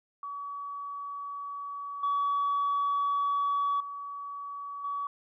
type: tone with level steps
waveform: sine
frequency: 1136 Hz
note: C#6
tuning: 42 cents sharp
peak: -35 / -24 / -36 / -30 dBFS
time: 0.23-5.07 s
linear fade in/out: 2 ms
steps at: 2.03 / 3.8 / 4.84 s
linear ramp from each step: 5 ms
effects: tanh soft clip ceiling -22 dBFS